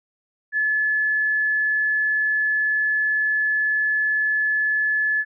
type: tone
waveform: sine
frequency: 1721 Hz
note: A6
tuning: 39 cents flat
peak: -18 dBFS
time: 0.52-5.25 s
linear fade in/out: 50 ms
effects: none

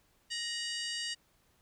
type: harmonic tone with a mistuned harmonic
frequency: 934 Hz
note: A#5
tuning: 3 cents sharp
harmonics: 2 / 3 / 4 / 5 / 6 / 7 / 8 / 9 / 10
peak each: -42 / -39 / -46 / -40 / -48 / -51 / -46 / -51 / -55 dBFS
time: 0.3-1.15 s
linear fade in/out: 20 ms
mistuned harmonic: 3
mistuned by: +68 cents
effects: pink hiss -70 dBFS RMS until 1.61 s

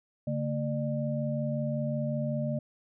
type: tone cluster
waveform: sine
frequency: 141.8 / 227.2 / 599 Hz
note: C#3 / A#3 / D5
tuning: +40 / -44 / +34 cents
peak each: -31 / -33 / -34 dBFS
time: 0.27-2.59 s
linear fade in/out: 5 ms
effects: none

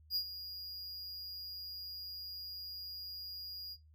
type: tone with ADSR envelope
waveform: square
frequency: 4858 Hz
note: D#8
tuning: 42 cents flat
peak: -31 dBFS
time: 0.1-3.77 s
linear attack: 59 ms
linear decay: 75 ms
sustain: -13 dB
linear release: 48 ms
effects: noise-tail reverb RT60 0.2 s tail -18 dB re dry + added 77 Hz sine -59 dBFS peak until 3.94 s

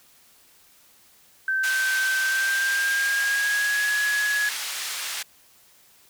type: tone with pitch glide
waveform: sine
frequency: 1550 to 1680.6 Hz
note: G6 to G#6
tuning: -20 to +20 cents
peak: -21 dBFS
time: 1.48-4.49 s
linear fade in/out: 2 ms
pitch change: +140 cents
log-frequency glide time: 2.18-3.89 s
type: band-pass noise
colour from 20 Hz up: pink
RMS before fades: -31 dBFS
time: 1.63-5.23 s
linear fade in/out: 10 ms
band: 1800 to 12000 Hz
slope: 12 dB/octave
effects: white hiss -56 dBFS RMS until 6.09 s

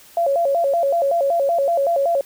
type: tone with vibrato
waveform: sine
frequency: 615 Hz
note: D#5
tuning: 20 cents flat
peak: -15 dBFS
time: 0.17-2.21 s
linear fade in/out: 2 ms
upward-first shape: square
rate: 5.3 Hz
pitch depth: 180 cents each way
effects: white hiss -47 dBFS RMS until 2.25 s

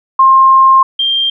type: tone pair in turn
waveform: sine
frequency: 1062 / 3182 Hz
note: C6 / G7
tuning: +25 / +25 cents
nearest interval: octave + perfect fifth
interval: 1900 cents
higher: second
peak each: -3 / -10 dBFS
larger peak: first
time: 0.19-0.83 / 0.99-1.3 s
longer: first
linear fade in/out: 5 ms
effects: none

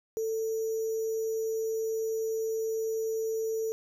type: tone with sample-and-hold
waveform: sine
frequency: 444.7 Hz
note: A4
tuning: 18 cents sharp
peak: -28 dBFS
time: 0.17-3.72 s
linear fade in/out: 0 ms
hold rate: 6300 Hz
effects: none

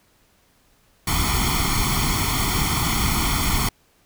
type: noise with comb filter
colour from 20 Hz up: pink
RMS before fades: -21 dBFS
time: 1.07-3.69 s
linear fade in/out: 5 ms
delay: 0.91 ms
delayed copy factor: +0.95
effects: pink hiss -60 dBFS RMS until 4.05 s

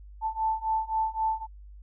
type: beating tone pair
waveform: sine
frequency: 880 / 883.8 Hz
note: A5 / A5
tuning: 0 / +7 cents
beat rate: 3.8 Hz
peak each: -29 / -28 dBFS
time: 0.21-1.47 s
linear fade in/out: 50 ms
effects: added 50 Hz sine -44 dBFS peak until 1.82 s

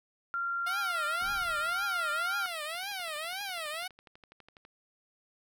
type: tone with pitch glide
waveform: sine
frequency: 1383 to 1392.6 Hz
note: F6 to F6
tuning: -17 to -5 cents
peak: -30 dBFS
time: 0.34-2.46 s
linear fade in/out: 0 ms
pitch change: +12 cents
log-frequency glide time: 0.46-2.34 s
type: tone with vibrato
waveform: 10% pulse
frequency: 698.5 Hz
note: F5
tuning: in tune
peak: -27 dBFS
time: 0.66-3.88 s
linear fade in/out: 10 ms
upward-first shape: triangle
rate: 1.9 Hz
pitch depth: 300 cents each way
type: noise with exponential decay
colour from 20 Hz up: brown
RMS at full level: -44 dBFS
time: 1.21-2.41 s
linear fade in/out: 2 ms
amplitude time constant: 260 ms
type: click train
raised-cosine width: 0.3 ms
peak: -37 dBFS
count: 24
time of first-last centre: 2.75-4.651 s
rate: 12.1 Hz
effects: none

